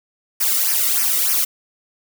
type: noise with flanger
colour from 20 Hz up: blue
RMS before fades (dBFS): -18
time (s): 0.4-1.45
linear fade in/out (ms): 10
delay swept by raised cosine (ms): 0.25 to 1.25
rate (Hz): 3.3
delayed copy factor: -0.8
effects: none